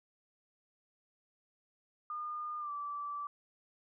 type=tone with pitch glide; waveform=sine; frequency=1215 to 1161.5 Hz; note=D#6 to D6; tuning=-42 to -20 cents; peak=-37 dBFS; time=2.1-3.27 s; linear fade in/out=2 ms; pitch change=-78 cents; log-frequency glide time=2.59-2.71 s; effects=none